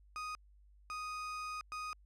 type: tone bursts at uneven times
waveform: 35% pulse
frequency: 1244.5 Hz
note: D#6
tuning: in tune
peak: -38 dBFS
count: 3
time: 0.16-0.35 / 0.9-1.61 / 1.72-1.93 s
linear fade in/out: 0 ms
effects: added 50 Hz sine -60 dBFS peak until 2.05 s + low-pass 7000 Hz 12 dB/octave